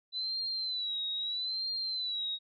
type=tone with vibrato; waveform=sine; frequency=3986 Hz; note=B7; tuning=15 cents sharp; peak=-32 dBFS; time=0.12-2.39 s; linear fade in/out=50 ms; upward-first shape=sine; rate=0.78 Hz; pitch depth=90 cents each way; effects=none